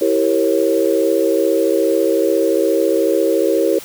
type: chord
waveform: sine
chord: E diminished seventh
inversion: none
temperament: equal with one note detuned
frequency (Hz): 329.6 / 392 / 466.2 / 543.9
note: E4 / G4 / Bb4 / Db5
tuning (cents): 0 / 0 / 0 / -33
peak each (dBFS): -18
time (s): 0.01-3.79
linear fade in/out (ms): 5
effects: white hiss -35 dBFS RMS until 3.84 s